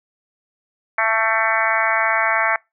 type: harmonic tone with a mistuned harmonic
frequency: 223.1 Hz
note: A3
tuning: 24 cents sharp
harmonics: 3 / 4 / 5 / 6 / 7 / 8 / 9 / 10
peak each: -24 / -24 / -24 / -24 / -24 / -24 / -24 / -24 dBFS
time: 0.98-2.56 s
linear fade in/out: 2 ms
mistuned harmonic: 4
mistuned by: -17 cents
effects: noise-tail reverb RT60 0.2 s tail -24 dB re dry